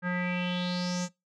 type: tone with low-pass filter sweep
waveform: square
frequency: 178.9 Hz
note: F3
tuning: 42 cents sharp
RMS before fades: -30 dBFS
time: 0.02-1.09 s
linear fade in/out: 50 ms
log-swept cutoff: 1600 to 7000 Hz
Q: 5.5
effects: noise-tail reverb RT60 0.2 s tail -22 dB re dry